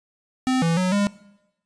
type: tone with pitch steps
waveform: square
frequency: 257.9 / 166.2 / 183.9 / 202.8 Hz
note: C4 / E3 / F#3 / G#3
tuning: -25 / +15 / -10 / -41 cents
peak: -19 dBFS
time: 0.47-1.07 s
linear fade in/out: 0 ms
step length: 150 ms
effects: noise-tail reverb RT60 0.9 s tail -20 dB re dry + resampled to 22050 Hz